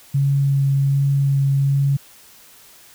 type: tone with vibrato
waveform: sine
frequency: 138.59 Hz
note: C#3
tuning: in tune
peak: -14 dBFS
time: 0.14-1.97 s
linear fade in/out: 10 ms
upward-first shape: sine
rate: 1.3 Hz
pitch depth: 10 cents each way
effects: white hiss -47 dBFS RMS until 2.94 s